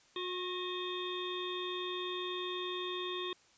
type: harmonic tone with a mistuned harmonic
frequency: 361.6 Hz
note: F#4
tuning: 40 cents flat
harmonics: 1 / 3 / 5 / 7 / 9 / 10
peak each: -39 / -43 / -49 / -48 / -46 / -42 dBFS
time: 0.16-3.33 s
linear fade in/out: 2 ms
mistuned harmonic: 5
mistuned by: +47 cents
effects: white hiss -65 dBFS RMS until 3.57 s + resampled to 16000 Hz